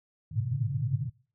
pink band-pass noise, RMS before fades -30 dBFS, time 0.31-1.1 s, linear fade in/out 10 ms, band 100 to 150 Hz, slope 96 dB/octave, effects noise-tail reverb RT60 0.4 s tail -21 dB re dry

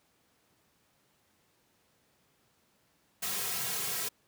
white noise with comb filter, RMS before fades -34 dBFS, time 3.22-4.09 s, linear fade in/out 10 ms, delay 3.4 ms, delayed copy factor -0.85, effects pink hiss -70 dBFS RMS until 4.27 s + high-pass 100 Hz 12 dB/octave

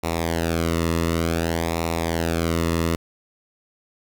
sawtooth tone with flanger, 83.1 Hz, E2, 15 cents sharp, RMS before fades -23 dBFS, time 0.03-2.96 s, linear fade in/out 10 ms, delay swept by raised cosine 0.63 to 1.3 ms, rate 0.55 Hz, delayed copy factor -0.75, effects 8-bit

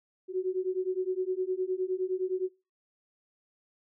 sine beating tone pair, 366.5 / 376.2 Hz, F#4 / F#4, -16 / +29 cents, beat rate 9.7 Hz, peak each -31 dBFS, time 0.28-2.5 s, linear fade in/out 50 ms, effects noise-tail reverb RT60 0.3 s tail -25 dB re dry

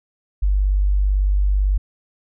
sine tone, 49 Hz, G1, in tune, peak -14 dBFS, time 0.42-1.78 s, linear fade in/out 10 ms, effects none

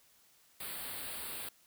white band-stop noise, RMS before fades -42 dBFS, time 0.6-1.49 s, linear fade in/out 5 ms, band 4700 to 8100 Hz, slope 96 dB/octave, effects white hiss -66 dBFS RMS until 1.66 s

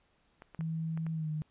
clicks, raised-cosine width 0.5 ms, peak -33 dBFS, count 5, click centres 0.421 / 0.547 / 0.609 / 0.975 / 1.066 s
sine tone with pitch glide, 161.7 to 153.77 Hz, E3 to D#3, -33 to -20 cents, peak -32 dBFS, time 0.59-1.42 s, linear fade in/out 0 ms, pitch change -87 cents, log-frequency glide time 1.13-1.3 s
effects pink hiss -71 dBFS RMS until 1.5 s + resampled to 8000 Hz

